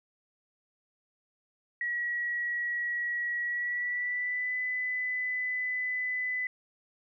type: tone with pitch glide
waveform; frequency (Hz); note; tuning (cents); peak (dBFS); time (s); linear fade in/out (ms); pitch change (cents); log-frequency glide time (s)
sine; 1918 to 2003; A#6 to B6; +49 to +24; -29; 1.81-6.47; 2; +75; 3.42-4.56
effects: none